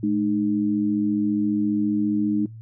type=tone pair together; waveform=sine; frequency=212.4 / 307.1 Hz; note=G#3 / D#4; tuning=+39 / -23 cents; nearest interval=tritone; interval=638 cents; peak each=-22 dBFS; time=0.03-2.46 s; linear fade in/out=5 ms; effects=noise-tail reverb RT60 0.2 s tail -25 dB re dry + added 112 Hz sine -37 dBFS peak until 2.61 s